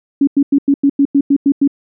sine tone bursts, 280 Hz, C#4, 18 cents sharp, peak -7 dBFS, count 10, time 0.21-1.677 s, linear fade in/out 5 ms, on 63 ms, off 93 ms, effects none

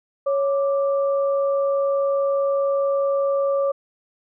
sine tone pair together, 554.4 / 1174.7 Hz, C#5 / D6, 0 / 0 cents, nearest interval octave + minor second, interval 1300 cents, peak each -18 / -29 dBFS, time 0.26-3.72 s, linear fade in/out 10 ms, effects none

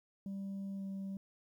sine tone with pitch glide, 196 to 194.31 Hz, G3 to G3, 0 to -15 cents, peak -36 dBFS, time 0.26-1.17 s, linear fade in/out 2 ms, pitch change -15 cents, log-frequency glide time 0.76-0.84 s, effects tanh soft clip ceiling -38 dBFS + 12-bit

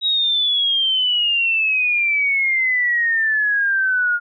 sine exponential sweep, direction down, 3841 to 1418 Hz, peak -15 dBFS, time 0.01-4.2 s, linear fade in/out 50 ms, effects none

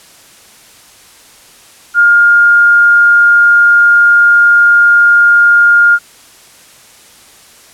sine tone, 1413 Hz, F6, 20 cents sharp, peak -3 dBFS, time 1.94-5.99 s, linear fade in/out 50 ms, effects white hiss -40 dBFS RMS until 7.73 s + low-pass 11000 Hz 12 dB/octave

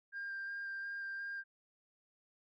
sine tone with vibrato, 1596 Hz, G6, 31 cents sharp, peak -38 dBFS, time 0.12-1.44 s, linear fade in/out 50 ms, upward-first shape square, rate 2.8 Hz, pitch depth 10 cents each way, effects tanh soft clip ceiling -37 dBFS

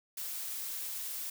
blue noise, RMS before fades -39 dBFS, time 0.17-1.3 s, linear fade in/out 5 ms, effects none

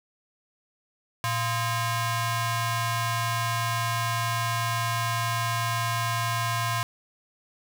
sawtooth ring-modulated tone, 577 Hz, D5, 31 cents flat, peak -18 dBFS, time 1.24-6.83 s, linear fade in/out 0 ms, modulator 461 Hz, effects none

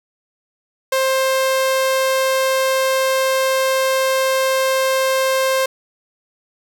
sawtooth tone, 528 Hz, C5, 16 cents sharp, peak -11 dBFS, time 0.92-5.66 s, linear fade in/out 5 ms, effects none

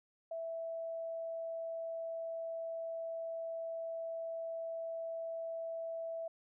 sine tone, 659 Hz, E5, 1 cent flat, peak -38 dBFS, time 0.31-6.28 s, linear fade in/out 5 ms, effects none

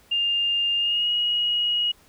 sine tone with pitch glide, 2807 to 2894 Hz, F7 to F#7, +8 to -39 cents, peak -20 dBFS, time 0.11-1.92 s, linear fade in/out 10 ms, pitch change +53 cents, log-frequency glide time 0.77-1.1 s, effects pink hiss -56 dBFS RMS until 2.08 s

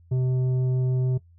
sine tone with tanh clipping, 128.1 Hz, C3, 36 cents flat, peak -22 dBFS, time 0.11-1.18 s, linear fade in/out 10 ms, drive 8 dB, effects noise-tail reverb RT60 0.1 s tail -18 dB re dry + added 85 Hz sine -51 dBFS peak until 1.38 s

